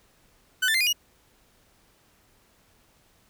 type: tone with pitch steps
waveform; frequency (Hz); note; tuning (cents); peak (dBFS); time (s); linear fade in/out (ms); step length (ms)
30% pulse; 1507 / 1771.6 / 2083 / 2448 / 2878; F#6 / A6 / C7 / D#7 / F#7; +31 / +11 / -8 / -29 / -49; -18; 0.62-0.93; 10; 62
effects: pink hiss -62 dBFS RMS until 3.29 s